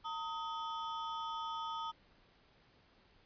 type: ring-modulated tone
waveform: square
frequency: 1086 Hz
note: C#6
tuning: 36 cents flat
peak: -36 dBFS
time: 0.04-1.92 s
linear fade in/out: 20 ms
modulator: 174 Hz
effects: pink hiss -67 dBFS RMS until 3.25 s + resampled to 11025 Hz